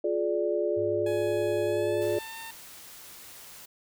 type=chord; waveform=sine; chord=D diminished; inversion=first; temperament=just; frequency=352.4 / 422.9 / 587.3 Hz; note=F4 / Ab4 / D5; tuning=+16 / +31 / 0 cents; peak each=-29 dBFS; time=0.04-2.19 s; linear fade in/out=5 ms
type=tone with vibrato; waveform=triangle; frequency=103.83 Hz; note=G#2; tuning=in tune; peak=-37 dBFS; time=0.76-2.19 s; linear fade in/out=20 ms; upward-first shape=triangle; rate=20 Hz; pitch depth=12 cents each way
type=tone with pitch glide; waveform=15% pulse; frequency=840 to 905.5 Hz; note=G#5 to A5; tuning=+19 to +49 cents; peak=-33 dBFS; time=1.06-2.51 s; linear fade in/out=5 ms; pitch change=+130 cents; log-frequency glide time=1.64-2.36 s
type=noise; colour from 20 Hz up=white; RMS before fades=-47 dBFS; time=2.01-3.66 s; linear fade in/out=10 ms
effects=none